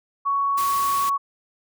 sine tone, 1116 Hz, C#6, 11 cents sharp, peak -19 dBFS, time 0.25-1.18 s, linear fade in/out 20 ms
white band-stop noise, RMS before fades -32 dBFS, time 0.57-1.1 s, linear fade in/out 10 ms, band 460 to 1200 Hz, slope 48 dB/octave
effects none

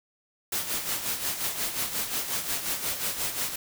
white noise with tremolo, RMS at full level -28 dBFS, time 0.52-3.56 s, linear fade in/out 5 ms, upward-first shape sine, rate 5.6 Hz, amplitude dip 60%, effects none

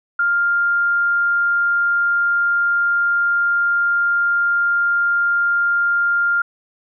sine tone, 1400 Hz, F6, 4 cents sharp, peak -14 dBFS, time 0.19-6.42 s, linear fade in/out 5 ms, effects none

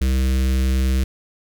square tone with notch filter, 65.1 Hz, C2, 8 cents flat, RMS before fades -18 dBFS, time 0.01-1.04 s, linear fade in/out 5 ms, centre 840 Hz, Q 0.52, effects none

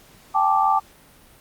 sine chord, G suspended second, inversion none, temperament equal with one note detuned, 784 / 869.4 / 1174.7 Hz, G5 / A5 / D6, 0 / -21 / 0 cents, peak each -20 dBFS, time 0.34-0.8 s, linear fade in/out 20 ms, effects pink hiss -51 dBFS RMS until 1.4 s + Opus 48 kbps

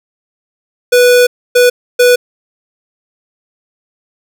square tone bursts at uneven times, 491.9 Hz, B4, 7 cents flat, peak -5 dBFS, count 3, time 0.92-1.27 / 1.55-1.7 / 1.99-2.16 s, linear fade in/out 10 ms, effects none

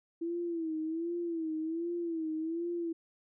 sine tone with vibrato, 329.6 Hz, E4, in tune, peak -32 dBFS, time 0.21-2.93 s, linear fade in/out 10 ms, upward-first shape sine, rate 1.3 Hz, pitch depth 86 cents each way, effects none

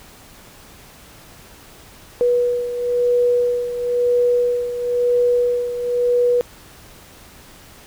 sine beating tone pair, 486.5 / 487.49 Hz, B4 / B4, -26 / -23 cents, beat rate 0.99 Hz, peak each -16 / -22 dBFS, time 2.21-6.41 s, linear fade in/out 0 ms, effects pink hiss -44 dBFS RMS until 7.86 s

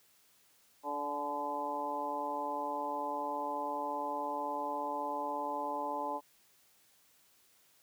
harmonic tone with a mistuned harmonic, 145.4 Hz, D3, 17 cents flat, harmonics 2 / 3 / 4 / 5 / 6 / 7, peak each -44 / -46 / -41 / -47 / -37 / -40 dBFS, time 0.83-6.21 s, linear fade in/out 50 ms, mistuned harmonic 6, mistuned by -22 cents, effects white hiss -67 dBFS RMS until 7.82 s + high-pass 60 Hz 12 dB/octave

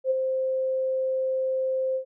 sine tone with ADSR envelope, 523.3 Hz, C5, in tune, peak -18 dBFS, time 0.04-2.05 s, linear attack 65 ms, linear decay 21 ms, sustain -5 dB, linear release 94 ms, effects none

